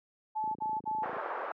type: tone bursts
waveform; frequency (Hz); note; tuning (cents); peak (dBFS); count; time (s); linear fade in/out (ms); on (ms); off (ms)
sine; 866; A5; -28; -30; 3; 0.35-1.054; 20; 200; 52
type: click train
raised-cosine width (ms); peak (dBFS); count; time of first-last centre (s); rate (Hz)
3; -32; 21; 0.44-1.167; 27.5
type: band-pass noise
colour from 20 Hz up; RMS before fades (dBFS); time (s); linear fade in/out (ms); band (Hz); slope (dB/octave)
white; -37; 1.03-1.52; 2; 430 to 1300; 24
effects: high-pass 200 Hz 12 dB/octave

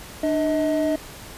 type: tone pair together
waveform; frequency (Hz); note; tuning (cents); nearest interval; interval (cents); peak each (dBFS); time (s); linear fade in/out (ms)
triangle; 299.5 / 634.1; D4 / D#5; +34 / +33; octave + minor second; 1299; -20; 0.23-0.96; 5
effects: pink hiss -40 dBFS RMS until 1.37 s + resampled to 32000 Hz

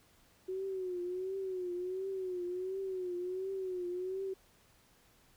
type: tone with vibrato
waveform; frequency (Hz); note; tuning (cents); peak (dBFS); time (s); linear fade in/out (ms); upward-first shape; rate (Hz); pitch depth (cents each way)
sine; 370; F#4; 0; -35; 0.48-4.34; 10; triangle; 1.4; 91
effects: pink hiss -66 dBFS RMS until 5.36 s

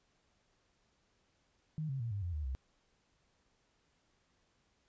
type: tone with pitch steps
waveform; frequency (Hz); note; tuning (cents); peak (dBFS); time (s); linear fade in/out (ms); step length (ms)
sine; 155.4 / 134.5 / 116.42 / 100.76 / 87.22 / 75.49 / 65.34; D#3 / C3 / A#2 / G2 / F2 / D2 / C2; -2 / +48 / -2 / +48 / -2 / +48 / -2; -35; 1.78-2.55; 0; 110
effects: pink hiss -75 dBFS RMS until 4.88 s + resampled to 16000 Hz

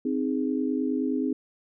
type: chord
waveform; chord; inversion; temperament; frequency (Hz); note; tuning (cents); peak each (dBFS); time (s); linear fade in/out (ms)
sine; Ab major; first; equal; 261.6 / 311.1 / 415.3; C4 / Eb4 / Ab4; 0 / 0 / 0; -26 / -29 / -32; 0.05-1.33; 5
effects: none

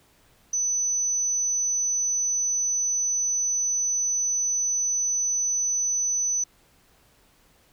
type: tone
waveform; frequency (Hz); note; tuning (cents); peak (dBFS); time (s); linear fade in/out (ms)
sine; 6000; F#8; +23; -22; 0.53-6.44; 5
effects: pink hiss -60 dBFS RMS until 7.72 s

